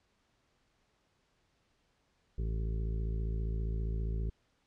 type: harmonic tone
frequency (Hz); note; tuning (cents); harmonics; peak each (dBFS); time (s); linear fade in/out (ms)
55; A1; 0; 1 / 2 / 3 / 4 / 5 / 6 / 7 / 8; -32 / -40 / -43 / -54 / -55 / -59 / -49 / -54; 2.38-4.3; 5
effects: pink hiss -74 dBFS RMS until 4.66 s + low-pass 6000 Hz 12 dB/octave